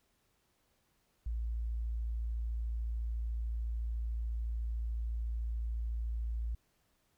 sine tone, 56.9 Hz, A#1, 41 cents flat, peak -33 dBFS, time 1.26-6.55 s, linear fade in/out 5 ms, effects pink hiss -75 dBFS RMS until 7.17 s

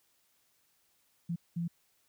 sine tone bursts at uneven times, 170 Hz, F3, 46 cents flat, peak -31 dBFS, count 2, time 1.29-1.36 / 1.56-1.68 s, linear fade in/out 10 ms, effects white hiss -72 dBFS RMS until 2.08 s

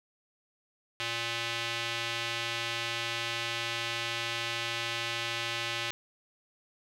square tone with band-pass filter, 116.7 Hz, A#2, 2 cents sharp, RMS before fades -34 dBFS, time 1-5.91 s, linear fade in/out 0 ms, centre 3000 Hz, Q 1.5, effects none

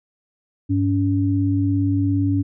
sine tone pair together, 100 / 282.6 Hz, G2 / C#4, +35 / +34 cents, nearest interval octave + tritone, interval 1799 cents, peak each -19 dBFS, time 0.69-2.43 s, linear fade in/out 20 ms, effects none

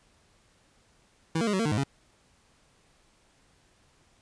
25% pulse tone with pitch steps, 162.3 / 230.5 / 207.7 / 188.3 / 228.3 / 151.2 / 104.8 / 138.2 Hz, E3 / A#3 / G#3 / F#3 / A#3 / D#3 / G#2 / C#3, -27 / -19 / 0 / +31 / -36 / -49 / +16 / -5 cents, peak -21 dBFS, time 1.35-1.838 s, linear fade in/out 5 ms, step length 61 ms, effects pink hiss -64 dBFS RMS until 4.21 s + resampled to 22050 Hz

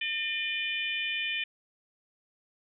harmonic tone with a mistuned harmonic, 605 Hz, D#5, 49 cents flat, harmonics 3 / 4 / 5 / 6, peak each -37 / -32 / -34 / -40 dBFS, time 0.01-1.44 s, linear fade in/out 5 ms, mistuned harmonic 6, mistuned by -50 cents, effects none

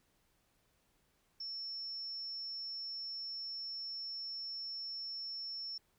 sine tone, 5400 Hz, E8, 41 cents sharp, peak -40 dBFS, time 1.4-5.78 s, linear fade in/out 5 ms, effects pink hiss -75 dBFS RMS until 5.98 s

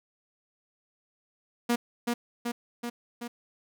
sawtooth tone with echo, 238.4 Hz, A#3, 39 cents sharp, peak -19 dBFS, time 1.69-1.76 s, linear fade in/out 10 ms, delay 380 ms, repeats 4, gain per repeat -3 dB, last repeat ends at 3.28 s, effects none

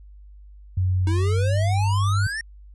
sine tone with pitch glide, 92.3 to 99.5 Hz, F#2 to G2, -4 to +26 cents, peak -18 dBFS, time 0.77-2.27 s, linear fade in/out 5 ms, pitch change +130 cents, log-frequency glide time 1.2-1.54 s
square exponential sweep, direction up, 310 to 1864.7 Hz, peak -27 dBFS, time 1.07-2.41 s, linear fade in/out 2 ms
effects added 50 Hz sine -42 dBFS peak until 2.74 s + resampled to 24000 Hz

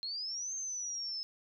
sine linear two-way sweep, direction up then down, 4161 to 6380 to 5170 Hz, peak -36 dBFS, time 0.03-1.23 s, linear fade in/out 0 ms, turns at 0.54 s, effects none

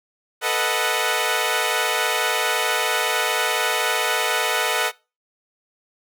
10% pulse chord, B dominant seventh, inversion third, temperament equal with one note detuned, 440 / 491.9 / 622.3 / 740 Hz, A4 / B4 / D#5 / F#5, 0 / -7 / 0 / 0 cents, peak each -17 dBFS, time 0.41-4.92 s, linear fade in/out 50 ms, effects noise-tail reverb RT60 0.3 s tail -23 dB re dry

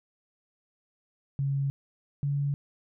sine tone pair in turn, 138.5 / 141.98 Hz, C#3 / C#3, -1 / +42 cents, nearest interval unison, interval 43 cents, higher second, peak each -25 dBFS, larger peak neither, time 1.39-1.7 / 2.23-2.54 s, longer neither, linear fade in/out 0 ms, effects none

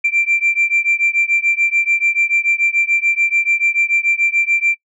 sine beating tone pair, 2353 / 2359.9 Hz, D7 / D7, +3 / +8 cents, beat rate 6.9 Hz, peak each -15 dBFS, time 0.04-4.75 s, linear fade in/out 10 ms, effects noise-tail reverb RT60 0.1 s tail -23 dB re dry + tanh soft clip ceiling -7 dBFS

